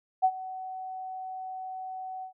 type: tone with ADSR envelope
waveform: sine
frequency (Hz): 751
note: F#5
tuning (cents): +26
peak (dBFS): -17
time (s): 0.22-2.33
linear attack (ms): 25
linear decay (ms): 61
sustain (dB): -18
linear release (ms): 100
effects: none